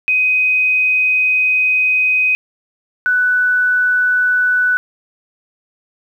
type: tone pair in turn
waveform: sine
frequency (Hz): 2510 / 1488.8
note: D#7 / F#6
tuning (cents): +15 / +10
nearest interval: major sixth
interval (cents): 905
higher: first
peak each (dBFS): -11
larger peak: neither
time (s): 0.08-2.35 / 3.06-4.77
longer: first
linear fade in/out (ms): 0
effects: 8-bit